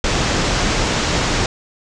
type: low-pass noise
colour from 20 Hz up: pink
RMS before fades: -18 dBFS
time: 0.04-1.46 s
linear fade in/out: 2 ms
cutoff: 7400 Hz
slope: 48 dB/octave
effects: none